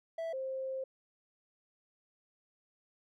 triangle / sine tone pair in turn, 658 / 528 Hz, E5 / C5, -3 / +16 cents, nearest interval major third, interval 381 cents, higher first, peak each -33 / -35 dBFS, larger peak first, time 0.18-0.33 / 0.33-0.84 s, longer second, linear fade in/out 5 ms, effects none

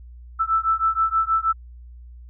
sine beating tone pair, 1318.5 / 1324.8 Hz, E6 / E6, 0 / +8 cents, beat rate 6.3 Hz, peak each -21 dBFS, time 0.39-1.53 s, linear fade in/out 20 ms, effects added 60 Hz sine -39 dBFS peak until 2.29 s

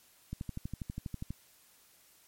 click train, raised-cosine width 5 ms, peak -25 dBFS, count 13, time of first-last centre 0.33-1.306 s, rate 12.3 Hz, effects white hiss -63 dBFS RMS until 2.27 s + MP3 64 kbps

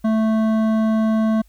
triangle tone with hard clipping, 220 Hz, A3, in tune, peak -17 dBFS, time 0.04-1.42 s, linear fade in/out 10 ms, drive 15 dB, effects added 50 Hz sine -49 dBFS peak until 1.48 s + white hiss -62 dBFS RMS until 1.48 s

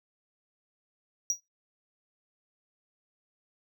triangle tone with exponential decay, 5760 Hz, F#8, 47 cents flat, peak -19 dBFS, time 1.3-1.4 s, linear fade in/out 1 ms, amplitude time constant 20 ms, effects noise-tail reverb RT60 0.2 s tail -22 dB re dry

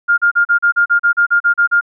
sine tone bursts, 1408 Hz, F6, 14 cents sharp, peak -8 dBFS, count 13, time 0.08-1.811 s, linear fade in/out 20 ms, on 99 ms, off 37 ms, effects none

